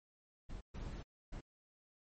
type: noise bursts at uneven times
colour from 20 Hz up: brown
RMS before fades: -45 dBFS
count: 3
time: 0.49-0.61 / 0.74-1.03 / 1.32-1.41 s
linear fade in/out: 10 ms
effects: MP3 32 kbps